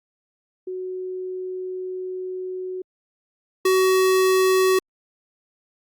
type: tone pair in turn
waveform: sine / square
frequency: 370 / 375.8 Hz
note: F#4 / F#4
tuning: 0 / +27 cents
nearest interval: unison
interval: 27 cents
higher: second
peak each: -27 / -16 dBFS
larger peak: second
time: 0.67-2.82 / 3.65-4.79 s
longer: first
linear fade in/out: 5 ms
effects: Opus 48 kbps